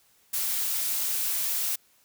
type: noise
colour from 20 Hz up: blue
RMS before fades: -28 dBFS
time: 0.33-1.76 s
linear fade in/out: 10 ms
effects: white hiss -63 dBFS RMS until 2.04 s

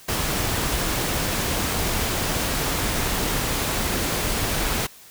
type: noise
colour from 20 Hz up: pink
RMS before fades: -24 dBFS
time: 0.08-4.87 s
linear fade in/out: 10 ms
effects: white hiss -47 dBFS RMS until 5.1 s

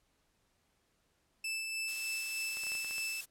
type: tone with tremolo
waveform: sawtooth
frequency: 2637 Hz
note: E7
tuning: in tune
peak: -31 dBFS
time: 1.44-3.21 s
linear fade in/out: 5 ms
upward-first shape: sine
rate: 3.3 Hz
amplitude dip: 30%
type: noise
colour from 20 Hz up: blue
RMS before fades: -43 dBFS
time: 1.87-3.26 s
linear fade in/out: 20 ms
type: clicks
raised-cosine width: 0.3 ms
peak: -32 dBFS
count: 8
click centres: 2.571 / 2.636 / 2.668 / 2.719 / 2.752 / 2.846 / 2.91 / 2.982 s
effects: pink hiss -75 dBFS RMS until 3.3 s + low-pass 12000 Hz 12 dB/octave

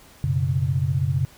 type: chord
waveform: sine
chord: F# suspended fourth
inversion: none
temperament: equal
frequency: 92.5 / 123.47 / 138.59 Hz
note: F#2 / B2 / C#3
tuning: 0 / 0 / 0 cents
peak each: -25 / -25 / -22 dBFS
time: 0.24-1.25 s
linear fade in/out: 0 ms
effects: pink hiss -50 dBFS RMS until 1.37 s

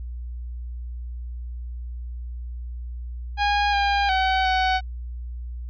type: tone with pitch steps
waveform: sawtooth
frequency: 819 / 805 / 758 / 750 Hz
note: G#5 / G5 / F#5 / F#5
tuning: -24 / +46 / +42 / +23 cents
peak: -15 dBFS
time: 3.37-4.81 s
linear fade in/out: 50 ms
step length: 360 ms
effects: added 60 Hz sine -30 dBFS peak until 5.69 s + resampled to 11025 Hz

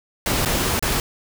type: noise with dropouts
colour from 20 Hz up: pink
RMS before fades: -21 dBFS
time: 0.26-1 s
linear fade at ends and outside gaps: 1 ms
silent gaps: 0.45-0.458 / 0.794-0.825 s
effects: none

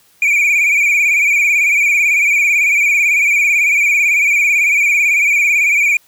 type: tone with vibrato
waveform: triangle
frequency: 2346 Hz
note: D7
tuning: 2 cents flat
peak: -8 dBFS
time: 0.22-5.97 s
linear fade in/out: 2 ms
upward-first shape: sine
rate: 18 Hz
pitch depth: 76 cents each way
effects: white hiss -52 dBFS RMS until 6.07 s

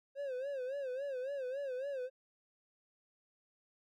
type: tone with vibrato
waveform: triangle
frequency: 534 Hz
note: C5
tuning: 35 cents sharp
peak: -35 dBFS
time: 0.15-2.1 s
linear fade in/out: 50 ms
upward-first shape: sine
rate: 3.6 Hz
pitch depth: 120 cents each way
effects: none

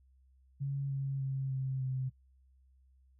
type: tone with pitch steps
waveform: sine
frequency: 138.8 / 136.65 / 134.54 / 132.46 / 130.41 Hz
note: C#3 / C#3 / C3 / C3 / C3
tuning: +3 / -24 / +49 / +22 / -5 cents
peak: -32 dBFS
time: 0.6-2.1 s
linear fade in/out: 20 ms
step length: 300 ms
effects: noise-tail reverb RT60 0.1 s tail -19 dB re dry + added 65 Hz sine -62 dBFS peak until 3.19 s

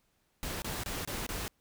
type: noise bursts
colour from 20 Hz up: pink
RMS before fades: -37 dBFS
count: 5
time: 0.43-1.48 s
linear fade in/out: 0 ms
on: 190 ms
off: 25 ms
effects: pink hiss -74 dBFS RMS until 1.6 s

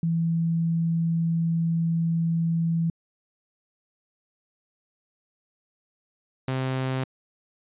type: tone pair in turn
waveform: sine / sawtooth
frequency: 165.8 / 130.97 Hz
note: E3 / C3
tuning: +10 / +2 cents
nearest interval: major third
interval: 408 cents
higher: first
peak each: -21 dBFS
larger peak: neither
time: 0.03-2.9 / 6.48-7.04 s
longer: first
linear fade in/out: 2 ms
effects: resampled to 8000 Hz

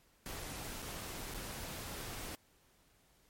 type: noise with dropouts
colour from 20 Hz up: pink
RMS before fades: -44 dBFS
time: 0.26-2.35 s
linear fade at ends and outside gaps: 0 ms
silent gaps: 0.437-0.441 / 0.82-0.825 / 1.339-1.345 s
effects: pink hiss -69 dBFS RMS until 3.29 s + MP3 64 kbps

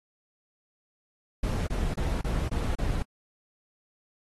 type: noise bursts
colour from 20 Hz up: brown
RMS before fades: -28 dBFS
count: 6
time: 1.43-3.025 s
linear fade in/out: 5 ms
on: 240 ms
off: 31 ms
effects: AAC 32 kbps

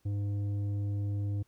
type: tone with tanh clipping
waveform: sine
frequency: 101.4 Hz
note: G#2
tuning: 41 cents flat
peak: -31 dBFS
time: 0.05-1.43 s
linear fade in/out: 10 ms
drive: 8 dB
effects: pink hiss -72 dBFS RMS until 1.47 s

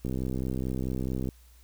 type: click train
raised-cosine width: 3 ms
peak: -19 dBFS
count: 81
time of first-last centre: 0.05-1.288 s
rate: 64.6 Hz
effects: added 60 Hz sine -53 dBFS peak until 1.63 s + white hiss -62 dBFS RMS until 1.63 s

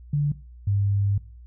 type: tone pair in turn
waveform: sine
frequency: 145.5 / 100.23 Hz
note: D3 / G2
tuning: -16 / +39 cents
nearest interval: tritone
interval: 645 cents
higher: first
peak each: -19 dBFS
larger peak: neither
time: 0.13-0.32 / 0.67-1.18 s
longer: second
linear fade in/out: 5 ms
effects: noise-tail reverb RT60 0.4 s tail -20 dB re dry + added 60 Hz sine -42 dBFS peak until 1.46 s

